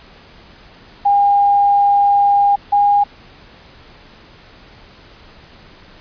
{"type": "tone pair in turn", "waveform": "sine", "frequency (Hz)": [808, 814.6], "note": ["G#5", "G#5"], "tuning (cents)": [-48, -34], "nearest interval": "unison", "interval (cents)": 14, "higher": "second", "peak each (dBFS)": -9, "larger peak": "neither", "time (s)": [[1.05, 2.56], [2.72, 3.04]], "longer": "first", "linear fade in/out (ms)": 10, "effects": ["pink hiss -43 dBFS RMS until 6 s", "resampled to 11025 Hz"]}